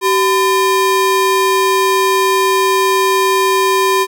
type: ring-modulated tone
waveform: square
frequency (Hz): 698.5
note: F5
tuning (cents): 0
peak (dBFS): -8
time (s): 0.01-4.07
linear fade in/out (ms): 50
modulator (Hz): 315
effects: none